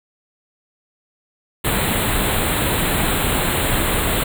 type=band-stop noise; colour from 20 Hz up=pink; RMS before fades=-19 dBFS; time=1.64-4.24 s; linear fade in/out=10 ms; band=4100 to 7500 Hz; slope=96 dB/octave; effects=none